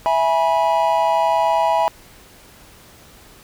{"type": "chord", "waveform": "triangle", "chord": "E major", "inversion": "none", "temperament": "equal with one note detuned", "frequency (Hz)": [659.3, 830.6, 971.9], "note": ["E5", "G#5", "B5"], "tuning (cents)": [0, 0, -28], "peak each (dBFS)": -17, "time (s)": [0.06, 1.88], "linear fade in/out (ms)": 0, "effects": ["pink hiss -46 dBFS RMS until 3.43 s"]}